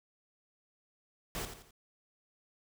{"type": "noise with echo", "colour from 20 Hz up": "pink", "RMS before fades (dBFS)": -38, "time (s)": [1.35, 1.45], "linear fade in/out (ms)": 0, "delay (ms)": 86, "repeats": 3, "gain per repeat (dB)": -8, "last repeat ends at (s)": 1.708, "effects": []}